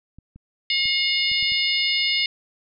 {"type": "clicks", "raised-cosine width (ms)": 5, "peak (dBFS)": -31, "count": 6, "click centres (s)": [0.186, 0.36, 0.856, 1.316, 1.427, 1.52]}
{"type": "harmonic tone", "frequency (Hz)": 719, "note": "F#5", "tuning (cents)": -50, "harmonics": [3, 4, 5, 6, 7], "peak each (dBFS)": [-24, -25, -26, -27, -27], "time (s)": [0.7, 2.26], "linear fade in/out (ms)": 2}
{"effects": []}